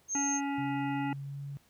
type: tone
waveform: sine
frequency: 6400 Hz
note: G8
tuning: 35 cents sharp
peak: -30 dBFS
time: 0.08-0.41 s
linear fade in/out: 50 ms
type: harmonic tone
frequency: 280 Hz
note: C#4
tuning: 18 cents sharp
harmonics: 1 / 3 / 5 / 7 / 9 / 10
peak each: -32 / -36 / -45 / -44 / -48 / -51 dBFS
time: 0.15-1.13 s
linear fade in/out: 2 ms
type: tone with pitch glide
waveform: sine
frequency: 135.5 to 140.6 Hz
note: C#3 to C#3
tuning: -39 to +25 cents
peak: -37 dBFS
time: 0.58-1.57 s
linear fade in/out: 0 ms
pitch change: +64 cents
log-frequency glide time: 0.78-1.4 s
effects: pink hiss -66 dBFS RMS until 1.69 s + high-pass 60 Hz 12 dB/octave